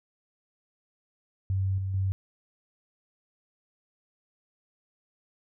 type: tone with level steps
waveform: sine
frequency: 95.8 Hz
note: G2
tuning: 39 cents flat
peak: -24 / -28 / -24 dBFS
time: 1.5-2.12 s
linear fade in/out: 0 ms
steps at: 1.78 / 1.94 s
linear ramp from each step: 2 ms
effects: none